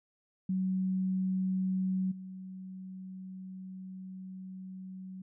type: tone with level steps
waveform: sine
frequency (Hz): 187.5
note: F#3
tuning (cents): +23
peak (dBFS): -28 / -41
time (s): 0.49-5.22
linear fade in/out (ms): 5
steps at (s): 2.11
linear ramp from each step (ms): 10
effects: none